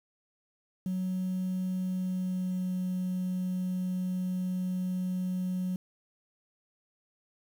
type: tone with pitch glide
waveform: sine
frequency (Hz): 185 to 183.4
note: F#3 to F#3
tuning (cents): 0 to -15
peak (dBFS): -27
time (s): 0.86-5.76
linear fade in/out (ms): 2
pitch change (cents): -15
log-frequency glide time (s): 1.78-2.76
effects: tanh soft clip ceiling -27 dBFS + 9-bit